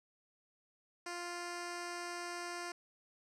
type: tone with low-pass filter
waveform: 10% pulse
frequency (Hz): 349.2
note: F4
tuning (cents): 0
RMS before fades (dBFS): -43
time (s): 1.06-2.72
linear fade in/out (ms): 5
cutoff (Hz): 7500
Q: 1.8
effects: none